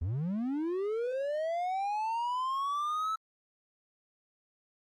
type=linear sweep; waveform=triangle; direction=up; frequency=74.3 to 1318.5 Hz; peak=-28 dBFS; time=0.01-3.16 s; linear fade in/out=10 ms; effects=Opus 32 kbps